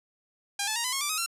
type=tone with pitch steps; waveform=5% pulse; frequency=805 / 867.8 / 935.4 / 1008.4 / 1087 / 1171.8 / 1263.2 / 1361.7 Hz; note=G5 / A5 / A#5 / B5 / C#6 / D6 / D#6 / F6; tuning=+46 / -24 / +6 / +36 / -34 / -4 / +26 / -44 cents; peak=-15 dBFS; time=0.59-1.262 s; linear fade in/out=5 ms; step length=84 ms; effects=low-pass 11000 Hz 12 dB/octave